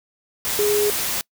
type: tone in noise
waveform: sine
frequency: 415.3 Hz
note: G#4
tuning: in tune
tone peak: -17 dBFS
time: 0.59-0.9 s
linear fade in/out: 0 ms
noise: white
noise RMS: -24 dBFS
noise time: 0.45-1.21 s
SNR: +4 dB
effects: noise-tail reverb RT60 0.1 s tail -25 dB re dry